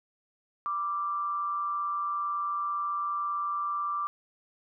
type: tone with amplitude modulation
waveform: sine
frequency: 1174.7 Hz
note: D6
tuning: in tune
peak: -26 dBFS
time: 0.66-4.07 s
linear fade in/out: 0 ms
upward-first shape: sine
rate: 178 Hz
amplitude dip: 45%
effects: none